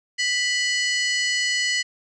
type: harmonic tone with a mistuned harmonic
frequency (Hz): 987.8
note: B5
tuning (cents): 0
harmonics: 2 / 3 / 4 / 5 / 6 / 7 / 8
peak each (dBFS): -23 / -27 / -29 / -31 / -33 / -34 / -35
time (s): 0.18-1.83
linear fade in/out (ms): 20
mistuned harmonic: 4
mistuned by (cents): +140
effects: none